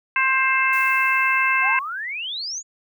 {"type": "harmonic tone", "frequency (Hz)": 528, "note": "C5", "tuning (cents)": 16, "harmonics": [2, 3, 4, 5], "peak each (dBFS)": [-22, -22, -22, -22], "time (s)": [0.16, 1.79], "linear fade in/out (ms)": 2}
{"type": "noise with exponential decay", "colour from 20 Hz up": "blue", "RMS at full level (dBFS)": -39, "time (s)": [0.73, 2.44], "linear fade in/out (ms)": 0, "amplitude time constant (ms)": 370}
{"type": "exponential sweep", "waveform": "sine", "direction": "up", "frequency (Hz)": [698.5, 7040], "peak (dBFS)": -26, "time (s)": [1.61, 2.63], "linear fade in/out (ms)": 50}
{"effects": []}